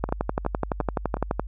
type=two click trains; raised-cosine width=1 ms; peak=-9 / -17 dBFS; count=17 / 4; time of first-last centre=0.04-1.396 / 0.09-1.169 s; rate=11.8 / 2.78 Hz; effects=added 50 Hz sine -32 dBFS peak until 1.47 s